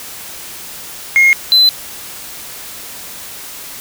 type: tone pair in turn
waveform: sine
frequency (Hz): 2145 / 4049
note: C7 / B7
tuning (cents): +42 / +42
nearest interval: major seventh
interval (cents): 1100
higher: second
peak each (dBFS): -3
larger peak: neither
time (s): 1.16-1.33 / 1.52-1.69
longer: neither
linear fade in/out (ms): 0
effects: tanh soft clip ceiling -4 dBFS + white hiss -30 dBFS RMS until 3.8 s